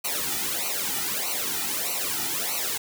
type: noise with flanger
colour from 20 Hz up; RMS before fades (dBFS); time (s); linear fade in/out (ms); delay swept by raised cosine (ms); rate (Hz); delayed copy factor
white; -28; 0.04-2.78; 10; 0.58 to 1.88; 1.6; -1
effects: none